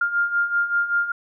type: beating tone pair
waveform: sine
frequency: 1400 / 1405.2 Hz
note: F6 / F6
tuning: +4 / +10 cents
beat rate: 5.2 Hz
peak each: -25 / -20 dBFS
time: 0.01-1.12 s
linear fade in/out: 5 ms
effects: none